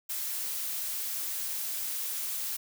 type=noise; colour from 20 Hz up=blue; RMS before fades=-34 dBFS; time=0.09-2.57 s; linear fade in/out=10 ms; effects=none